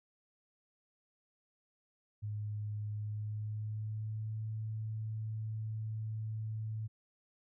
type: tone with pitch glide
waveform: sine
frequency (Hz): 105.2 to 109.41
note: G#2 to A2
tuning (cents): +23 to -9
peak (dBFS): -36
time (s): 2.22-6.88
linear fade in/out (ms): 20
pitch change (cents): +68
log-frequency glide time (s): 2.91-4.43
effects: none